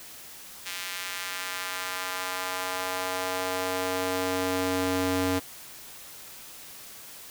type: tone with high-pass filter sweep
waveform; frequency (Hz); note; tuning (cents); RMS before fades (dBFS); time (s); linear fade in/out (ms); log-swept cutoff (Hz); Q
square; 92.5; F#2; 0; -30; 0.65-5.4; 20; 2300 to 220; 1
effects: white hiss -45 dBFS RMS until 7.3 s